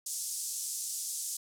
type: band-pass noise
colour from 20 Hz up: pink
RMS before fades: -37 dBFS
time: 0.06-1.37 s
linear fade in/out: 5 ms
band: 6000 to 11000 Hz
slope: 24 dB/octave
effects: none